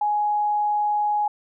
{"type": "tone", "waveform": "sine", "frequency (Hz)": 835, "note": "G#5", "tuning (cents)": 9, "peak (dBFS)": -19, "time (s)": [0.01, 1.28], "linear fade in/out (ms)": 5, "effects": []}